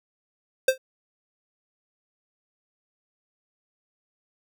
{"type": "tone with exponential decay", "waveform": "square", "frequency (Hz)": 523.3, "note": "C5", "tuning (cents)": 0, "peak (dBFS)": -13, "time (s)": [0.68, 0.78], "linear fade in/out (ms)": 5, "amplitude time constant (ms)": 20, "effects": []}